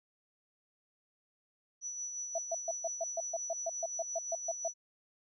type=tone with tremolo; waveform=sine; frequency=5920 Hz; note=F#8; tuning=in tune; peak=-36 dBFS; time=1.81-4.74 s; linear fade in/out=50 ms; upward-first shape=sine; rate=5.7 Hz; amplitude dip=40%
type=tone bursts; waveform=sine; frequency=665 Hz; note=E5; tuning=15 cents sharp; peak=-31 dBFS; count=15; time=2.35-4.68 s; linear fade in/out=5 ms; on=34 ms; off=130 ms
effects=none